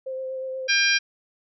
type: tone with vibrato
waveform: sine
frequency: 523.3 Hz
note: C5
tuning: in tune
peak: -28 dBFS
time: 0.06-0.68 s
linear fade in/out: 10 ms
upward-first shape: sine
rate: 8.3 Hz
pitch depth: 14 cents each way
type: harmonic tone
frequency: 800 Hz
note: G5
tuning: 35 cents sharp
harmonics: 2 / 3 / 4 / 5 / 6 / 7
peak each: -22 / -22 / -28 / -30 / -27 / -26 dBFS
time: 0.68-0.99 s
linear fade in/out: 20 ms
effects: none